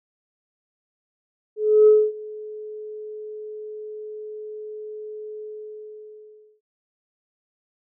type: tone with ADSR envelope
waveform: sine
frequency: 427.2 Hz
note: G#4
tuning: 49 cents sharp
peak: -8 dBFS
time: 1.56-6.61 s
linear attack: 310 ms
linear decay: 250 ms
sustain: -24 dB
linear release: 1200 ms
effects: tanh soft clip ceiling -5 dBFS